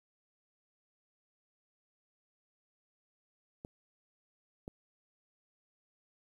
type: clicks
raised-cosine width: 2 ms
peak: -30 / -29 dBFS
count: 2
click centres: 3.649 / 4.679 s
effects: 10-bit